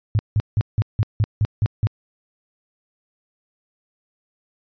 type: tone bursts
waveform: sine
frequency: 106.2 Hz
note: G#2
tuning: 39 cents sharp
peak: -14 dBFS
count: 9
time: 0.15-1.87 s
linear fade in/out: 0 ms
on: 40 ms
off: 170 ms
effects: resampled to 11025 Hz